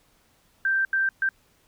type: tone bursts at uneven times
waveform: sine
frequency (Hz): 1568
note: G6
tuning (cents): 0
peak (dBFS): -20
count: 3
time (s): 0.65-0.85 / 0.93-1.09 / 1.22-1.29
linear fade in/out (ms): 2
effects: pink hiss -63 dBFS RMS until 1.67 s